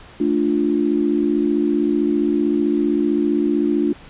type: chord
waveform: sine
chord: D minor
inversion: second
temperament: equal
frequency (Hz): 220 / 293.7 / 349.2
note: A3 / D4 / F4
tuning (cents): 0 / 0 / 0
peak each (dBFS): -22 / -18 / -20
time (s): 0.2-3.93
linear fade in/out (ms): 5
effects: pink hiss -43 dBFS RMS until 4.09 s + resampled to 8000 Hz